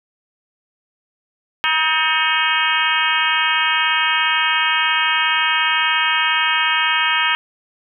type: harmonic tone with a mistuned harmonic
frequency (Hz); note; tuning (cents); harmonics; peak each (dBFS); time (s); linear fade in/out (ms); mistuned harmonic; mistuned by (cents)
317.1; D#4; +33; 3 / 4 / 5 / 6 / 7 / 8 / 9 / 10; -23 / -23 / -23 / -23 / -23 / -23 / -23 / -23; 1.64-7.35; 0; 6; -76
effects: none